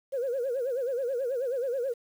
sine tone with vibrato, 510 Hz, C5, 44 cents flat, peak -26 dBFS, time 0.12-1.94 s, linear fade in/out 20 ms, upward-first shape sine, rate 9.3 Hz, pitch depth 150 cents each way, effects tanh soft clip ceiling -23 dBFS + 9-bit

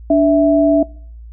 sine tone pair together, 292.2 / 656 Hz, D4 / E5, -9 / -9 cents, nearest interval octave + major second, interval 1400 cents, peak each -11 dBFS, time 0.1-0.83 s, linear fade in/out 5 ms, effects noise-tail reverb RT60 0.5 s tail -23 dB re dry + added 57 Hz sine -32 dBFS peak until 1.32 s

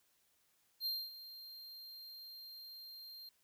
square tone with ADSR envelope, 4186 Hz, C8, in tune, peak -35 dBFS, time 0.8-3.29 s, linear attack 60 ms, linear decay 240 ms, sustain -15 dB, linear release 3 ms, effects white hiss -75 dBFS RMS until 3.43 s

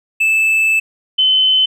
triangle / sine tone pair in turn, 2629 / 3049 Hz, E7 / G7, -5 / -49 cents, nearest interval minor third, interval 256 cents, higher second, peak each -9 dBFS, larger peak neither, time 0.2-0.8 / 1.18-1.66 s, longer first, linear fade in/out 10 ms, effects none

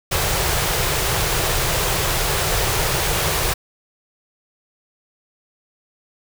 pink band-stop noise, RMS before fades -20 dBFS, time 0.11-3.54 s, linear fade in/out 10 ms, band 170 to 340 Hz, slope 48 dB/octave, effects none

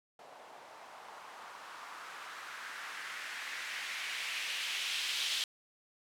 violet noise with low-pass filter sweep, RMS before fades -41 dBFS, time 0.19-5.44 s, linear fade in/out 2 ms, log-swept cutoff 680 to 3400 Hz, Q 2, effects none

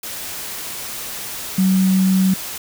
sine tone in noise, 188.8 Hz, F#3, 35 cents sharp, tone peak -12 dBFS, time 1.58-2.34 s, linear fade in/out 5 ms, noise white, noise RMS -29 dBFS, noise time 0.03-2.58 s, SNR +14 dB, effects none

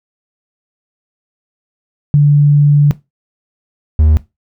sine / triangle tone pair in turn, 145.6 / 77.13 Hz, D3 / D#2, -15 / -15 cents, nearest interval major seventh, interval 1100 cents, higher first, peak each -4 dBFS, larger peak neither, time 2.14-2.91 / 3.99-4.17 s, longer first, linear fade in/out 0 ms, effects noise-tail reverb RT60 0.2 s tail -17 dB re dry

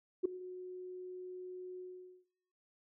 sine tone with ADSR envelope, 365.7 Hz, F#4, 20 cents flat, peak -24 dBFS, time 0.23-2.25 s, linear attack 23 ms, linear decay 5 ms, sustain -19 dB, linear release 460 ms, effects noise-tail reverb RT60 0.9 s tail -18 dB re dry + tanh soft clip ceiling -20 dBFS

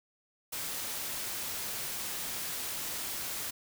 white noise, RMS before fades -37 dBFS, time 0.52-3.51 s, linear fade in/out 10 ms, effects none

